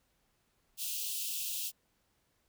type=high-pass noise; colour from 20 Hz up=white; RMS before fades=-37 dBFS; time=0.77-1.72 s; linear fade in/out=50 ms; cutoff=2600 Hz; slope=96 dB/octave; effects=pink hiss -75 dBFS RMS until 2.48 s